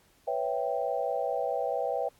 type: chord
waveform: sine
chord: C# half-diminished seventh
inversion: third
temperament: equal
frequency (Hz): 493.9 / 554.4 / 659.3 / 784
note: B4 / C#5 / E5 / G5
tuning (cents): 0 / 0 / 0 / 0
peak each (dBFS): -33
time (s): 0.27-2.09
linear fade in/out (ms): 10
effects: pink hiss -64 dBFS RMS until 2.19 s + AAC 64 kbps